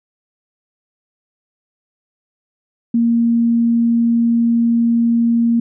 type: tone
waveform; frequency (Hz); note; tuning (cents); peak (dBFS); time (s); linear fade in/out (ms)
sine; 233.1; A#3; 0; -11; 2.94-5.6; 5
effects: none